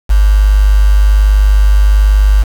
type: tone with quantisation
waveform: sine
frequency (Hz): 50.6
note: G#1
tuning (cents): -44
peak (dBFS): -4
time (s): 0.09-2.44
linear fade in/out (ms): 20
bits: 4
effects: none